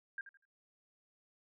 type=tone with echo; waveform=sine; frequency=1602 Hz; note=G6; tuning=37 cents sharp; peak=-38 dBFS; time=0.18-0.21 s; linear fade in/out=2 ms; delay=81 ms; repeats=3; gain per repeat=-12 dB; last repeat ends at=0.453 s; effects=none